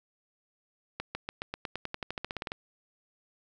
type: accelerating click train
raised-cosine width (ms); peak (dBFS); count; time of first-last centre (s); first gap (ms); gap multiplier
0.3; -18; 18; 1-2.519; 150; 0.93
effects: none